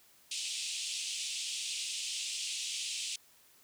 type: band-pass noise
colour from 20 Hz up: pink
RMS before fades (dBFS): -38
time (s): 0.31-3.16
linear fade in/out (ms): 5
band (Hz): 2600 to 9100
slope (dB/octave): 48
effects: white hiss -63 dBFS RMS until 3.63 s